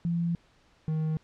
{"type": "tone pair in turn", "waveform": ["sine", "triangle"], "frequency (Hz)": [170, 157.02], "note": ["F3", "D#3"], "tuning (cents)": [-46, 16], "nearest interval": "minor second", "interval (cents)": 138, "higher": "first", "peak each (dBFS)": [-25, -24], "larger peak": "second", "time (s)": [[0.05, 0.35], [0.88, 1.17]], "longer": "first", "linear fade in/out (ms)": 0, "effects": ["pink hiss -63 dBFS RMS until 1.23 s", "low-pass 5000 Hz 12 dB/octave"]}